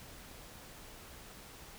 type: silence
effects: pink hiss -52 dBFS RMS until 1.78 s